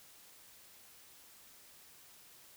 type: silence
effects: white hiss -59 dBFS RMS until 2.56 s